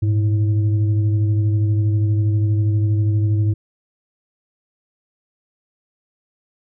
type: tone with frequency modulation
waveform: sine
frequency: 103.8 Hz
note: G#2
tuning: in tune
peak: -14 dBFS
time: 0.02-3.54 s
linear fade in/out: 10 ms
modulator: 220 Hz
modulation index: 0.4
effects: none